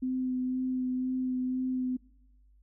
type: tone with vibrato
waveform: sine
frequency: 255.8 Hz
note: C4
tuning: 39 cents flat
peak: -28 dBFS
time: 0.02-1.97 s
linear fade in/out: 10 ms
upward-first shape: sine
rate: 2 Hz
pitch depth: 13 cents each way
effects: noise-tail reverb RT60 1.0 s tail -23 dB re dry + added 50 Hz sine -58 dBFS peak until 2.62 s